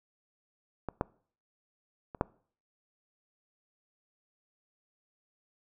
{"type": "clicks", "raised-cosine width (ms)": 1, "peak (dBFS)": [-20, -14, -28, -12], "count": 4, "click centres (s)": [0.887, 1.011, 2.148, 2.211], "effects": ["noise-tail reverb RT60 0.5 s tail -23 dB re dry"]}